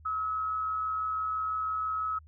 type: tone with amplitude modulation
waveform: sine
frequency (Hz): 1285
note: E6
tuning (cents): -45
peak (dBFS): -27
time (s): 0.05-2.19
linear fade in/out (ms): 10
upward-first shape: sine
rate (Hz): 126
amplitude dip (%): 35
effects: added 77 Hz sine -51 dBFS peak until 2.27 s